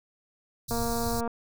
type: band-stop noise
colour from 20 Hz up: pink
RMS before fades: -34 dBFS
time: 0.68-1.21 s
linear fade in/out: 10 ms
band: 140 to 3900 Hz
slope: 96 dB/octave
type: click train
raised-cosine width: 1 ms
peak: -19 dBFS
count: 133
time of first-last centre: 0.71-1.277 s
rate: 233 Hz
effects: none